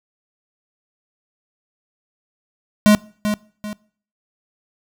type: tone with echo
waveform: square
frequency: 210 Hz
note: G#3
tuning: 19 cents sharp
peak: -9 dBFS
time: 2.86-2.95 s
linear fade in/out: 0 ms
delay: 390 ms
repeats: 2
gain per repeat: -9 dB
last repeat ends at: 3.73 s
effects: noise-tail reverb RT60 0.5 s tail -23 dB re dry